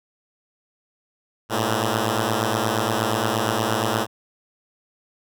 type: beating tone pair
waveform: 5% pulse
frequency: 106.5 / 115 Hz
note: G#2 / A#2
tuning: +44 / -23 cents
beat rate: 8.5 Hz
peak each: -12 dBFS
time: 1.49-4.07 s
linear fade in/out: 50 ms
effects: none